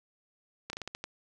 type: slowing click train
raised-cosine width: 0.2 ms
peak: -20 dBFS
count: 7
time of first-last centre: 0.7-1.04 s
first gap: 31 ms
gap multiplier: 1.24
effects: none